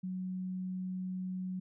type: tone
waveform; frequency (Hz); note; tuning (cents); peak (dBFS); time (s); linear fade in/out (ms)
sine; 185; F#3; 0; -35; 0.03-1.6; 10
effects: none